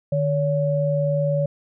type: tone pair together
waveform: sine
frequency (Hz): 150.5 / 566.2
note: D3 / C#5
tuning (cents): +43 / +37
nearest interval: octave + major seventh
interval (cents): 2294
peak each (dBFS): -21 / -21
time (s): 0.12-1.46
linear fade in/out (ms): 5
effects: none